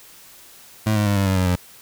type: tone with pitch steps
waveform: 25% pulse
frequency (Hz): 108.2 / 104.82 / 101.54 / 98.36 / 95.29 / 92.31 / 89.42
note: A2 / G#2 / G#2 / G2 / G2 / F#2 / F2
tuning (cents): -29 / +16 / -39 / +6 / -49 / -4 / +41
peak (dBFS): -13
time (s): 0.86-1.56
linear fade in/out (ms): 10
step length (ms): 100
effects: white hiss -46 dBFS RMS until 1.81 s

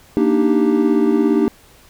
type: chord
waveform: triangle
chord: Eb major seventh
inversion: second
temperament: equal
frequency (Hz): 233.1 / 293.7 / 311.1 / 392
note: Bb3 / D4 / Eb4 / G4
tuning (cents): 0 / 0 / 0 / 0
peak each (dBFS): -16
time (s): 0.17-1.48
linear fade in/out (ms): 0
effects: pink hiss -48 dBFS RMS until 1.89 s

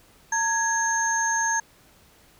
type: tone cluster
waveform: sine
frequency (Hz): 910 / 1666 / 6390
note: A#5 / G#6 / G8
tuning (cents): -42 / +5 / +32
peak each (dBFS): -25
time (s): 0.32-1.6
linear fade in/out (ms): 5
effects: tanh soft clip ceiling -12 dBFS + pink hiss -56 dBFS RMS until 2.39 s

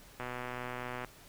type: click train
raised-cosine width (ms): 0.5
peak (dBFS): -24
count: 106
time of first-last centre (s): 0.2-1.047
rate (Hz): 124
effects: pink hiss -56 dBFS RMS until 1.28 s

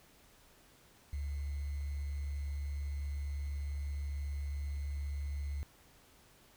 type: tone with sample-and-hold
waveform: sine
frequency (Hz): 71.3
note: C#2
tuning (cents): +49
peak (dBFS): -35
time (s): 1.13-5.63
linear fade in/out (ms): 0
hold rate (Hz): 2100
effects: pink hiss -63 dBFS RMS until 6.56 s

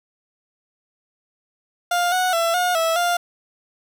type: tone with pitch steps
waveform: 30% pulse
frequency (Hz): 703 / 736 / 670 / 718 / 655 / 700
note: F5 / F#5 / E5 / F5 / E5 / F5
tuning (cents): +11 / -9 / +28 / +48 / -11 / +4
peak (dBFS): -15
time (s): 1.91-3.17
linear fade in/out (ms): 5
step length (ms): 210
effects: none

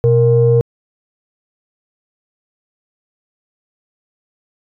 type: tone pair together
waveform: sine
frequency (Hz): 123.47 / 466.2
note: B2 / A#4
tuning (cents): 0 / 0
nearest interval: octave + major seventh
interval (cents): 2300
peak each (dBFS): -10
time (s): 0.04-0.61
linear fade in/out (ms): 0
effects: tanh soft clip ceiling -1 dBFS

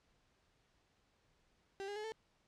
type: tone with pitch steps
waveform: 35% pulse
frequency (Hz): 392 / 408.2 / 425 / 442.6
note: G4 / G#4 / G#4 / A4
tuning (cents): 0 / -30 / +40 / +10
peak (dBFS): -40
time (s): 1.8-2.12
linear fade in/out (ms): 0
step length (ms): 80
effects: pink hiss -75 dBFS RMS until 2.47 s + low-pass 6000 Hz 12 dB/octave

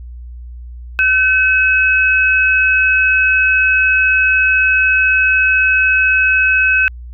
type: tone pair together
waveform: sine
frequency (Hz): 1526 / 2566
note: G6 / E7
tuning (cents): -47 / -47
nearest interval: major sixth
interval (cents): 900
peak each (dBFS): -12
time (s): 0.99-6.88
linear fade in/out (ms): 0
effects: added 60 Hz sine -28 dBFS peak until 7.13 s

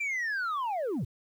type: linear sweep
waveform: sine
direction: down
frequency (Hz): 2385 to 88.5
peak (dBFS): -26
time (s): 0-1.05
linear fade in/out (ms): 10
effects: tanh soft clip ceiling -28 dBFS + 10-bit

